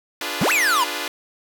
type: chord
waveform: 5% pulse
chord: D diminished seventh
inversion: none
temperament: equal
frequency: 293.7 / 349.2 / 415.3 / 493.9 Hz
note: D4 / F4 / Ab4 / Cb5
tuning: 0 / 0 / 0 / 0 cents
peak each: -19 / -19 / -21 / -19 dBFS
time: 0.21-1.08 s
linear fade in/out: 2 ms
type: exponential two-way sweep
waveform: square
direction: up then down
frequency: 130.81 to 2718 to 929 Hz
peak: -17 dBFS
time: 0.41-0.84 s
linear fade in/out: 5 ms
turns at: 0.52 s
effects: none